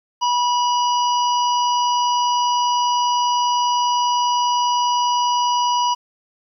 harmonic tone, 975 Hz, B5, 23 cents flat, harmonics 1 / 3 / 5 / 6, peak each -16 / -26 / -30 / -32 dBFS, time 0.21-5.95 s, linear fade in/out 20 ms, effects 9-bit

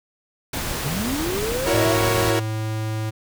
pink noise, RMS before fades -27 dBFS, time 0.53-2.31 s, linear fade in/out 5 ms
triangle linear sweep, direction up, 125.3 to 695 Hz, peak -22 dBFS, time 0.84-1.96 s, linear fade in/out 20 ms
sawtooth chord, F# dominant seventh, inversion third, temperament equal, 329.6 / 370 / 466.2 / 554.4 Hz, E4 / F#4 / A#4 / C#5, 0 / 0 / 0 / 0 cents, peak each -21 dBFS, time 1.66-2.4 s, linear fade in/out 10 ms
square tone, 109.3 Hz, A2, 11 cents flat, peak -24 dBFS, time 1.72-3.11 s, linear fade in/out 20 ms
effects none

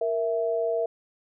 sine tone pair together, 466.2 / 659.3 Hz, A#4 / E5, 0 / 0 cents, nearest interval tritone, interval 600 cents, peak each -26 dBFS, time 0.01-0.86 s, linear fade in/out 5 ms, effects none

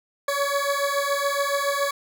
20% pulse beating tone pair, 560 / 567.1 Hz, C#5 / C#5, +18 / +39 cents, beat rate 7.1 Hz, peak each -20 dBFS, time 0.28-1.91 s, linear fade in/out 5 ms, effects none

